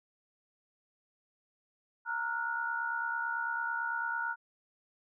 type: tone cluster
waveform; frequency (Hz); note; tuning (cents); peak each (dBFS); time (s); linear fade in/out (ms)
sine; 926 / 1383 / 1452; A#5 / F6 / F#6; -12 / -17 / -33; -37 / -38 / -34; 2.05-4.36; 50
effects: none